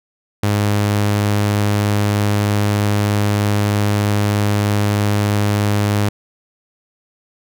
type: tone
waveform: sawtooth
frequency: 103.2 Hz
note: G#2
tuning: 10 cents flat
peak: -10 dBFS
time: 0.43-6.09 s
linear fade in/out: 5 ms
effects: none